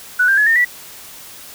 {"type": "tone with pitch steps", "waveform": "sine", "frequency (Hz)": [1480, 1586.2, 1700.1, 1822.1, 1952.9], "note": ["F#6", "G6", "G#6", "A#6", "B6"], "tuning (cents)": [0, 20, 40, -40, -20], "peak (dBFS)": -10, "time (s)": [0.19, 0.65], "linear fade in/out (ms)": 10, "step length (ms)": 92, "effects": ["white hiss -37 dBFS RMS until 1.54 s"]}